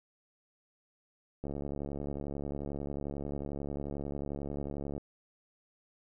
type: click train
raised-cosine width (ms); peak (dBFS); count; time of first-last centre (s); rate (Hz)
2; -25; 253; 1.44-4.979; 71.2
effects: none